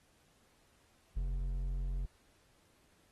triangle tone with hard clipping, 45.06 Hz, F#1, 45 cents flat, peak -35 dBFS, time 1.16-2.06 s, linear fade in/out 10 ms, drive 10 dB, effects pink hiss -70 dBFS RMS until 3.11 s + AAC 32 kbps

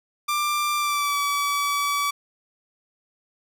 sawtooth tone with pitch glide, 1185 to 1146 Hz, D6 to D6, +15 to -43 cents, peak -18 dBFS, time 0.28-2.11 s, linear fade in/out 10 ms, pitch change -58 cents, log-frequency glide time 0.77-1.18 s, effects none

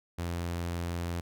sawtooth tone, 86 Hz, F2, 26 cents flat, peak -28 dBFS, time 0.18-1.21 s, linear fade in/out 10 ms, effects none

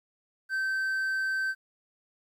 triangle tone, 1549 Hz, G6, 21 cents flat, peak -25 dBFS, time 0.49-1.55 s, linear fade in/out 50 ms, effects 11-bit

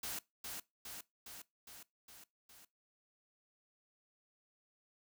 white noise with echo, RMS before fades -42 dBFS, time 0.03-0.19 s, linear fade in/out 5 ms, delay 410 ms, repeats 6, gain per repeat -3 dB, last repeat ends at 2.65 s, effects noise-tail reverb RT60 0.2 s tail -21 dB re dry

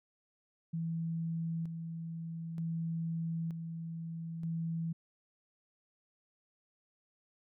sine tone with tremolo, 164.81 Hz, E3, in tune, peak -33 dBFS, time 0.73-4.93 s, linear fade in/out 10 ms, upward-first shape square, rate 0.54 Hz, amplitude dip 45%, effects none

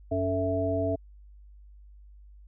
harmonic tone with a mistuned harmonic, 94 Hz, F#2, 28 cents sharp, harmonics 1 / 3 / 5 / 7, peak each -31 / -31 / -33 / -28 dBFS, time 0.11-0.96 s, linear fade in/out 10 ms, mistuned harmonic 5, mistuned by -100 cents, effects added 50 Hz sine -48 dBFS peak until 2.47 s

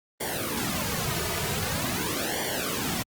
pink noise with flanger, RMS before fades -29 dBFS, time 0.2-3.03 s, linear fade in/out 10 ms, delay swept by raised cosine 0.76 to 3.76 ms, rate 0.45 Hz, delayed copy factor -0.85, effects high-pass 60 Hz 12 dB/octave + Opus 32 kbps

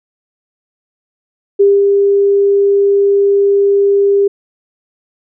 sine tone with ADSR envelope, 400 Hz, G4, 35 cents sharp, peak -4 dBFS, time 1.59-4.28 s, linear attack 15 ms, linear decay 210 ms, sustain -3 dB, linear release 8 ms, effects none

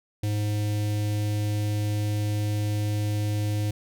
square tone with notch filter, 104.7 Hz, G#2, 15 cents sharp, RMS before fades -26 dBFS, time 0.23-3.71 s, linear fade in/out 5 ms, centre 1200 Hz, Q 0.67, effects none

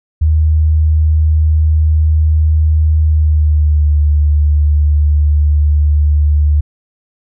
sine tone with pitch glide, 77.78 to 74.22 Hz, D#2 to D2, 0 to +19 cents, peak -7 dBFS, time 0.21-6.61 s, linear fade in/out 10 ms, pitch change -81 cents, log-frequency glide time 3.01-3.95 s, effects none

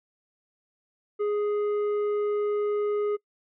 triangle tone with tanh clipping, 415.3 Hz, G#4, in tune, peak -25 dBFS, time 1.19-3.17 s, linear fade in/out 20 ms, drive 11 dB, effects noise-tail reverb RT60 0.1 s tail -25 dB re dry

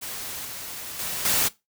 white noise with level steps, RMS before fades -34 / -36 / -30 / -22 dBFS, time 0.01-1.49 s, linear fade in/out 20 ms, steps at 0.45 / 0.99 / 1.25 s, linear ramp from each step 2 ms, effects noise-tail reverb RT60 0.2 s tail -19 dB re dry

